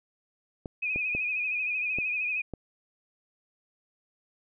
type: clicks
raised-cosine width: 2 ms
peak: -22 dBFS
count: 5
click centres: 0.658 / 0.96 / 1.15 / 1.986 / 2.537 s
type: tone with vibrato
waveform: sine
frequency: 2489 Hz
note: D#7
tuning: in tune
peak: -27 dBFS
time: 0.82-2.42 s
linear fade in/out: 10 ms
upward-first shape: sine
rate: 13 Hz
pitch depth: 54 cents each way
effects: none